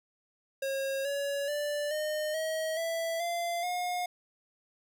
square tone with pitch steps, 542 / 564 / 587 / 610.8 / 635.7 / 661.5 / 688.4 / 716.4 Hz, C#5 / C#5 / D5 / D#5 / D#5 / E5 / F5 / F5, -39 / +30 / -1 / -32 / +37 / +6 / -25 / +44 cents, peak -31 dBFS, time 0.62-4.06 s, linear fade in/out 5 ms, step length 430 ms, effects none

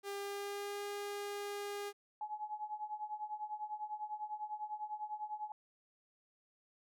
sawtooth tone with pitch glide, 400.7 to 407.2 Hz, G4 to G#4, +38 to -34 cents, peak -36 dBFS, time 0.03-1.93 s, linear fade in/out 50 ms, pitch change +28 cents, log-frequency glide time 0.16-0.84 s
sine tone with tremolo, 848 Hz, G#5, 36 cents sharp, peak -36 dBFS, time 2.21-5.52 s, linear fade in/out 2 ms, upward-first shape triangle, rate 10 Hz, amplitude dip 90%
effects none

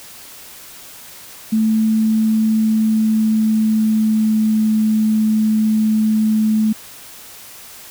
sine tone with pitch glide, 219.5 to 216.9 Hz, A3 to A3, -4 to -25 cents, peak -12 dBFS, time 1.52-6.73 s, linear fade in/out 10 ms, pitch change -21 cents, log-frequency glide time 2.27-4.77 s, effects white hiss -38 dBFS RMS until 7.9 s

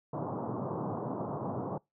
pink band-pass noise, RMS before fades -36 dBFS, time 0.13-1.78 s, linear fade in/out 5 ms, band 110 to 1100 Hz, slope 48 dB/octave, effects noise-tail reverb RT60 0.2 s tail -25 dB re dry

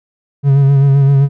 triangle tone with vibrato, 138.59 Hz, C#3, in tune, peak -4 dBFS, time 0.43-1.29 s, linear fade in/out 50 ms, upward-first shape sine, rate 7.7 Hz, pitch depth 35 cents each way, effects none

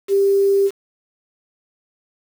sine tone with quantisation, 395.5 Hz, G4, 15 cents sharp, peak -12 dBFS, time 0.08-0.71 s, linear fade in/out 50 ms, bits 6, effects none

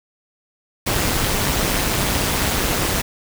pink noise with amplitude modulation, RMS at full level -17 dBFS, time 0.86-3.02 s, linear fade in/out 10 ms, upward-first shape sine, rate 203 Hz, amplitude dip 65%, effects none

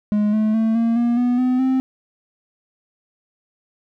triangle tone with pitch steps, 209.1 / 215.8 / 222.8 / 230 / 237.4 / 245.1 / 253 / 261.2 Hz, G#3 / A3 / A3 / A#3 / A#3 / B3 / B3 / C4, +12 / -33 / +22 / -23 / +32 / -13 / +42 / -3 cents, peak -13 dBFS, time 0.12-1.8 s, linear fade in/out 0 ms, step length 210 ms, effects none

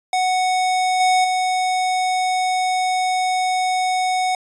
square tone with level steps, 740 Hz, F#5, in tune, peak -17 / -14 / -18 dBFS, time 0.13-4.35 s, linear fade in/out 2 ms, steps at 1 / 1.24 s, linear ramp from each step 5 ms, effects resampled to 22050 Hz

